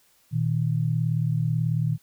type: tone pair together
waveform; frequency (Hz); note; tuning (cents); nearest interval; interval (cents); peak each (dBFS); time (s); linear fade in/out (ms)
sine; 118.88 / 157.2; A#2 / D#3; +34 / +18; perfect fourth; 484; -24; 0.31-1.98; 50
effects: white hiss -62 dBFS RMS until 2.02 s